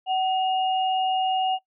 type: tone pair together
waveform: sine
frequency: 753 / 2849 Hz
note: F#5 / F7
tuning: +30 / +34 cents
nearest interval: octave + major seventh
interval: 2304 cents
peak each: -21 / -31 dBFS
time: 0.06-1.59 s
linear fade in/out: 50 ms
effects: noise-tail reverb RT60 0.1 s tail -18 dB re dry